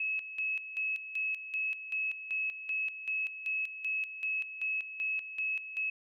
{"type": "tone with tremolo", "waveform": "sine", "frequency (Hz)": 2579, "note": "E7", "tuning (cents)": -39, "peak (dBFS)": -30, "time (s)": [0, 5.9], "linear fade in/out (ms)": 5, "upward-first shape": "square", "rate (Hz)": 2.6, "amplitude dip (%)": 70, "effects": []}